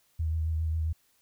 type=tone with vibrato; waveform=sine; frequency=79.9 Hz; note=D#2; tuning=47 cents sharp; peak=-26 dBFS; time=0.19-0.93 s; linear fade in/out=10 ms; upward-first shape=sine; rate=7.4 Hz; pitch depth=27 cents each way; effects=white hiss -68 dBFS RMS until 1.21 s

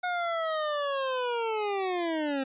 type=linear sweep; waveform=25% pulse; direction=down; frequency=727 to 263.2 Hz; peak=-24 dBFS; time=0.03-2.44 s; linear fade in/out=10 ms; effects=resampled to 8000 Hz

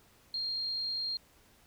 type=tone; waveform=sine; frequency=4215 Hz; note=C8; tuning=12 cents sharp; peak=-32 dBFS; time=0.34-1.17 s; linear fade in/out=2 ms; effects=pink hiss -63 dBFS RMS until 1.66 s

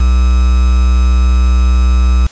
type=tone with quantisation; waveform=triangle; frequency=62.4 Hz; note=B1; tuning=19 cents sharp; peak=-4 dBFS; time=0-2.27 s; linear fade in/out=5 ms; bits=4; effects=white hiss -38 dBFS RMS until 2.31 s + resampled to 16000 Hz

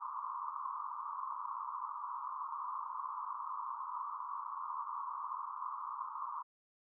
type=band-pass noise; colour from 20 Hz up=pink; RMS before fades=-42 dBFS; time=0-6.43 s; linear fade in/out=20 ms; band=960 to 1200 Hz; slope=96 dB/octave; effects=none

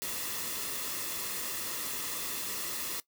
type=noise with comb filter; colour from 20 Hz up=white; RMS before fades=-36 dBFS; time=0.02-3 s; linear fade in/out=0 ms; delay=1.3 ms; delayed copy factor=-0.5; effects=noise-tail reverb RT60 0.1 s tail -19 dB re dry

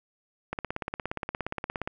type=click train; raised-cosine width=0.5 ms; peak=-16 dBFS; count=24; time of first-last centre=0.53-1.875 s; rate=17.1 Hz; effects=none

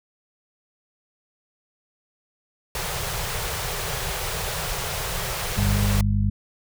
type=band-stop noise; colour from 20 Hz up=pink; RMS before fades=-28 dBFS; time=2.75-6.01 s; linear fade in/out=2 ms; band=170 to 390 Hz; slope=48 dB/octave
type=harmonic tone; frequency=50.2 Hz; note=G1; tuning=42 cents sharp; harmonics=1 / 2 / 3 / 4; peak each=-23 / -21 / -33 / -26 dBFS; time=5.57-6.3 s; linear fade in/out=5 ms
effects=none

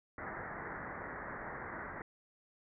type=low-pass noise; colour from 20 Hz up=white; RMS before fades=-44 dBFS; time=0.18-2.02 s; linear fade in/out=2 ms; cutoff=2000 Hz; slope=96 dB/octave; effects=none

